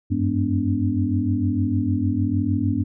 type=tone cluster; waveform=sine; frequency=93.1 / 99.7 / 207.9 / 249.3 / 290.3 Hz; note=F#2 / G2 / G#3 / B3 / D4; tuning=+11 / +30 / +2 / +16 / -20 cents; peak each=-27 / -23 / -30 / -24 / -25 dBFS; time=0.1-2.84 s; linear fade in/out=20 ms; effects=none